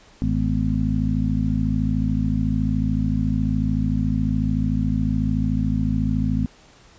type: harmonic tone with a mistuned harmonic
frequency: 53.8 Hz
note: A1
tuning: 38 cents flat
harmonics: 1 / 2 / 3 / 4 / 5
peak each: -25 / -25 / -25 / -25 / -25 dBFS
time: 0.22-6.46 s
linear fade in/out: 0 ms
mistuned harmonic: 5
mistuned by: -99 cents
effects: pink hiss -51 dBFS RMS until 6.98 s + resampled to 16000 Hz